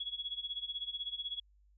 sine tone with tremolo, 3354 Hz, G#7, 16 cents sharp, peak -34 dBFS, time 0-1.4 s, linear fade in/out 5 ms, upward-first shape sine, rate 16 Hz, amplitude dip 85%, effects added 50 Hz sine -63 dBFS peak until 1.77 s

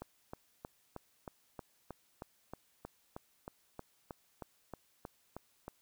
click train, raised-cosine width 1 ms, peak -29 dBFS, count 19, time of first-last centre 0.02-5.68 s, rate 3.18 Hz, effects white hiss -72 dBFS RMS until 5.81 s

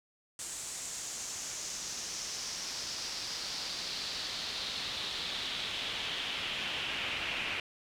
brown noise with band-pass filter sweep, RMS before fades -38 dBFS, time 0.39-7.6 s, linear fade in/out 2 ms, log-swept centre 7800 to 2600 Hz, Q 3.2, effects none

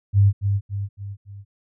sine tone with echo, 100 Hz, G2, 35 cents sharp, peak -11 dBFS, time 0.13-0.33 s, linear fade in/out 50 ms, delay 280 ms, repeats 4, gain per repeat -6 dB, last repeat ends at 1.45 s, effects none

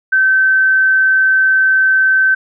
sine tone, 1541 Hz, G6, 30 cents flat, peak -8 dBFS, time 0.12-2.35 s, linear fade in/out 10 ms, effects none

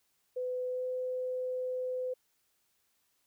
sine tone with pitch glide, 503 to 507.4 Hz, B4 to B4, +32 to +47 cents, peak -32 dBFS, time 0.36-2.14 s, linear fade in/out 10 ms, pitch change +15 cents, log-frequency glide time 0.68-0.85 s, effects white hiss -75 dBFS RMS until 3.26 s

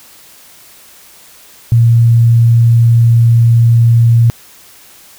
sine tone, 116.54 Hz, A#2, in tune, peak -4 dBFS, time 1.72-4.3 s, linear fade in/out 0 ms, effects white hiss -40 dBFS RMS until 5.18 s

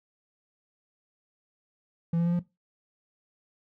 triangle tone with pitch steps, 167.7 / 170.14 / 172.61 / 175.12 Hz, E3 / F3 / F3 / F3, +30 / -45 / -20 / +5 cents, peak -21 dBFS, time 2.13-2.394 s, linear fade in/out 5 ms, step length 66 ms, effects noise-tail reverb RT60 0.2 s tail -17 dB re dry

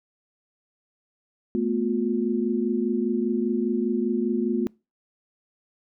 sine tone cluster, 218.5 / 243.5 / 357.2 Hz, A3 / B3 / F4, -12 / -24 / +39 cents, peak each -26 dBFS, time 1.55-4.67 s, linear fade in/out 0 ms, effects noise-tail reverb RT60 0.3 s tail -26 dB re dry

